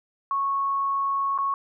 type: tone with dropouts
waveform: sine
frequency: 1103 Hz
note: C#6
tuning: 9 cents flat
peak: -22 dBFS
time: 0.31-1.54 s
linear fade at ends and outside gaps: 1 ms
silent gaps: 1.378-1.386 s
effects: none